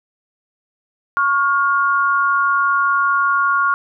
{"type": "tone pair together", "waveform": "sine", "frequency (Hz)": [1108.7, 1413.9], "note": ["C#6", "F6"], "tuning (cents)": [0, 21], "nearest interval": "major third", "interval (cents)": 421, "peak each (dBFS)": -16, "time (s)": [1.17, 3.74], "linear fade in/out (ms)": 0, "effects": []}